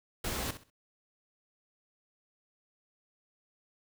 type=noise with echo; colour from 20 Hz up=pink; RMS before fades=-35 dBFS; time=0.24-0.51 s; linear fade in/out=5 ms; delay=64 ms; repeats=3; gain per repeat=-12 dB; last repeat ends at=0.702 s; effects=none